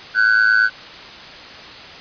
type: tone with amplitude modulation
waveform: triangle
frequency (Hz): 1508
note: F#6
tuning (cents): +32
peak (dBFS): -6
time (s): 0.14-0.7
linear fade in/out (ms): 50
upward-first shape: sine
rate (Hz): 109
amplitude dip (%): 80
effects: white hiss -36 dBFS RMS until 2 s + resampled to 11025 Hz